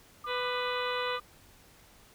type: tone with tremolo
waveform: sine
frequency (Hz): 1201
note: D6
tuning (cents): +38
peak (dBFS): -36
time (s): 0.24-1.2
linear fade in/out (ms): 5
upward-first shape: square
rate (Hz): 9.7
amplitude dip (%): 35
type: harmonic tone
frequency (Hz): 496.1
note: B4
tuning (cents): +8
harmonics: 1 / 2 / 3 / 4 / 5 / 6 / 7 / 8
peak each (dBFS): -34 / -37 / -39 / -40 / -41 / -42 / -42 / -43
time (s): 0.26-1.2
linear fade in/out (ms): 50
effects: pink hiss -58 dBFS RMS until 2.14 s